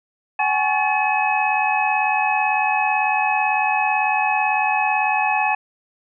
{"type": "tone cluster", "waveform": "sine", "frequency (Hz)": [760, 838, 1109, 1732, 2552], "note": ["F#5", "G#5", "C#6", "A6", "D#7"], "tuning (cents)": [46, 15, 0, -28, 43], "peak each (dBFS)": [-23, -20, -29, -27, -22], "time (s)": [0.39, 5.55], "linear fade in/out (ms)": 5, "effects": []}